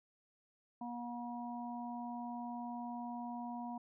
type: harmonic tone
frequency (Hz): 240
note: B3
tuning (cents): -49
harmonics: 1 / 3 / 4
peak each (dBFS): -43 / -46 / -47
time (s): 0.81-3.78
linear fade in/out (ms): 5
effects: none